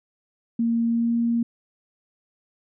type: tone with pitch glide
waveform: sine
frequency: 231.6 to 233.8 Hz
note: A#3 to A#3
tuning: -11 to +5 cents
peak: -19 dBFS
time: 0.59-1.43 s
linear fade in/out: 5 ms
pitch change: +16 cents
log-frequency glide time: 0.86-1.15 s
effects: none